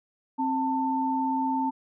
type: tone pair together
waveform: sine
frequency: 264.6 / 891.3 Hz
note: C4 / A5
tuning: +20 / +22 cents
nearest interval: octave + major sixth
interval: 2102 cents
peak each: -27 / -26 dBFS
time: 0.38-1.71 s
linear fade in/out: 20 ms
effects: none